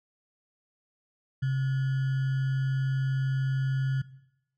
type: tone with sample-and-hold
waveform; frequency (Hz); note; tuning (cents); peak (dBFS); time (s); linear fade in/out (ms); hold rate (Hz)
sine; 133.5; C3; +35; -24; 1.42-4.02; 10; 1575
effects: noise-tail reverb RT60 0.8 s tail -18 dB re dry + low-pass 3000 Hz 12 dB/octave